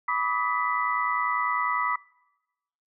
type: tone cluster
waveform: sine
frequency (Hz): 985 / 1155 / 1265 / 1983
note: B5 / D6 / D#6 / B6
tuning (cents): -5 / -29 / +28 / +7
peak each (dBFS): -29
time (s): 0.08-1.96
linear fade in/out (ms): 5
effects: noise-tail reverb RT60 1.0 s tail -23 dB re dry